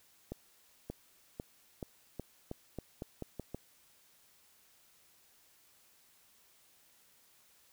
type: accelerating click train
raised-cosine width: 2 ms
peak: -26 dBFS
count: 11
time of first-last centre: 0.32-3.546 s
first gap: 580 ms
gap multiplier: 0.86
effects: white hiss -66 dBFS RMS until 7.72 s